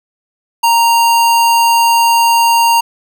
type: tone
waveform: square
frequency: 930 Hz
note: A#5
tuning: 4 cents flat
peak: -8 dBFS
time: 0.63-2.81 s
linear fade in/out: 10 ms
effects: 8-bit